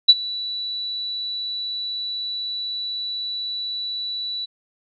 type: tone with ADSR envelope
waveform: sine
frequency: 3948 Hz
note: B7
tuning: 1 cent flat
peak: -4 dBFS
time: 0.08-4.46 s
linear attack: 15 ms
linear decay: 40 ms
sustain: -21 dB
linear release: 18 ms
effects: none